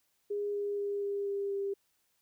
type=tone with pitch steps; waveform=sine; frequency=409.7 / 407.1 / 404.5 / 402 / 399.4 / 396.9 Hz; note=G#4 / G#4 / G#4 / G4 / G4 / G4; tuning=-24 / -35 / -46 / +44 / +32 / +22 cents; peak=-31 dBFS; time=0.3-1.74 s; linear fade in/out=10 ms; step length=240 ms; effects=white hiss -75 dBFS RMS until 2.21 s

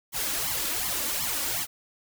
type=noise with flanger; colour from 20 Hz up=white; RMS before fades=-29 dBFS; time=0.12-1.67 s; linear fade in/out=50 ms; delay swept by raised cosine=0.93 to 3.63 ms; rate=2.7 Hz; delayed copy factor=+0.95; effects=none

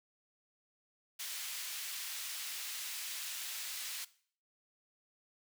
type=high-pass noise; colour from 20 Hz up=pink; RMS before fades=-42 dBFS; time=1.19-4.05 s; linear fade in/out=10 ms; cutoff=2500 Hz; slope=12 dB/octave; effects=noise-tail reverb RT60 0.5 s tail -18 dB re dry

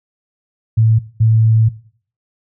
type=tone bursts at uneven times; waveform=sine; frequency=111.4 Hz; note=A2; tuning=22 cents sharp; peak=-8 dBFS; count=2; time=0.77-0.99 / 1.2-1.69 s; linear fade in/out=10 ms; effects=noise-tail reverb RT60 0.5 s tail -18 dB re dry

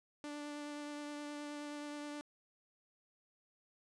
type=tone with vibrato; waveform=sawtooth; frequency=293.7 Hz; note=D4; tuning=in tune; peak=-39 dBFS; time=0.24-2.21 s; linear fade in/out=0 ms; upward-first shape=triangle; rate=9.5 Hz; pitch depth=13 cents each way; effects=resampled to 22050 Hz

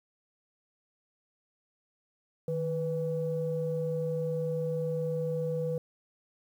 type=tone pair together; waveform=sine; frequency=155.56 / 493.9 Hz; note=D#3 / B4; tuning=0 / 0 cents; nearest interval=octave + minor sixth; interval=2000 cents; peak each=-32 / -30 dBFS; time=2.48-5.78 s; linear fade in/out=2 ms; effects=tanh soft clip ceiling -21 dBFS + 10-bit

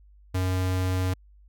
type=tone; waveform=square; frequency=92.5 Hz; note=F#2; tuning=in tune; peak=-24 dBFS; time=0.34-1.14 s; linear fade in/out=10 ms; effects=added 50 Hz sine -51 dBFS peak until 1.48 s

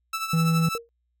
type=tone with tremolo; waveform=sawtooth; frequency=1318.5 Hz; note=E6; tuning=in tune; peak=-21 dBFS; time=0.13-0.78 s; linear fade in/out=5 ms; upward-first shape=triangle; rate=12 Hz; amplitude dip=70%
type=tone; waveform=triangle; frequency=163.2 Hz; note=E3; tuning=17 cents flat; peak=-17 dBFS; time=0.33-0.69 s; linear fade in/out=5 ms
type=tone with exponential decay; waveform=sine; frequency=466.2 Hz; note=A#4; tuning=in tune; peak=-25 dBFS; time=0.75-0.89 s; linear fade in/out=0 ms; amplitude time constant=30 ms
effects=added 60 Hz sine -70 dBFS peak until 1.2 s

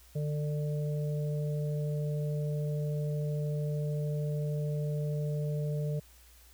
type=harmonic tone; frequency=148.9 Hz; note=D3; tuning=24 cents sharp; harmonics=1 / 3 / 4; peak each=-30 / -40 / -42 dBFS; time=0.15-6 s; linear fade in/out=10 ms; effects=added 60 Hz sine -57 dBFS peak until 6.53 s + white hiss -60 dBFS RMS until 6.53 s

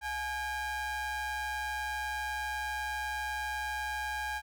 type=ring-modulated tone; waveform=square; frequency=392 Hz; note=G4; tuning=in tune; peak=-31 dBFS; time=0.01-4.42 s; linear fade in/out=50 ms; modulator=1240 Hz; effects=none

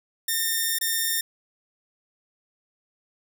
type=tone with dropouts; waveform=5% pulse; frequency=1817 Hz; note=A#6; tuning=45 cents flat; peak=-12 dBFS; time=0.28-1.21 s; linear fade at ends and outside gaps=5 ms; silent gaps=0.787-0.811 s; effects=none

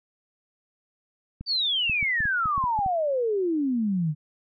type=clicks; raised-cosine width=5 ms; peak=-23 dBFS; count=10; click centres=1.41 / 1.897 / 2.028 / 2.205 / 2.255 / 2.457 / 2.579 / 2.64 / 2.79 / 2.862 s
type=exponential sweep; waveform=sine; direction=down; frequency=4668 to 145.2 Hz; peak=-22 dBFS; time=1.46-4.15 s; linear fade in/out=50 ms
effects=none

